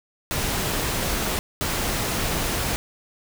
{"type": "noise bursts at uneven times", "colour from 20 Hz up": "pink", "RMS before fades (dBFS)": -25, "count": 2, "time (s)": [[0.31, 1.39], [1.61, 2.76]], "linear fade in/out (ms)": 0, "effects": []}